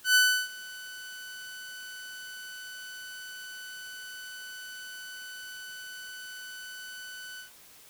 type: tone with ADSR envelope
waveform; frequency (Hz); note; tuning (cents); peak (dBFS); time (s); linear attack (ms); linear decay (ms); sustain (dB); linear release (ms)
sawtooth; 1500; F#6; +23; -14; 0.04-7.51; 110; 330; -23; 120
effects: white hiss -54 dBFS RMS until 7.89 s